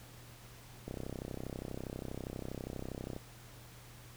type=click train; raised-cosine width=2 ms; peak=-27 dBFS; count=75; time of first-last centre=0.88-3.164 s; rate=32.4 Hz; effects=added 120 Hz sine -55 dBFS peak until 4.16 s + pink hiss -56 dBFS RMS until 4.16 s